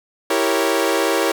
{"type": "chord", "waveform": "sawtooth", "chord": "E diminished seventh", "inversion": "none", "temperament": "equal", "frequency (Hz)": [329.6, 392, 466.2, 554.4], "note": ["E4", "G4", "Bb4", "Db5"], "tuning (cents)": [0, 0, 0, 0], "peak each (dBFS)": -18, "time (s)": [0.3, 1.32], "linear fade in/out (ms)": 5, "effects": []}